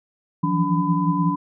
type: tone cluster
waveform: sine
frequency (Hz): 163.6 / 169.7 / 180.2 / 287 / 1004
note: E3 / F3 / F#3 / D4 / B5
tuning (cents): -13 / -49 / -45 / -40 / +28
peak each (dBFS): -24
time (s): 0.43-1.36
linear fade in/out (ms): 10
effects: none